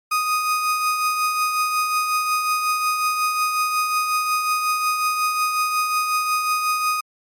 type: tone with tremolo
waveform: 35% pulse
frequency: 1244.5 Hz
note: D#6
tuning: in tune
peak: -15 dBFS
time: 0.11-7.01 s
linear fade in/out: 10 ms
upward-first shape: triangle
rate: 5.5 Hz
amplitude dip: 45%
effects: MP3 64 kbps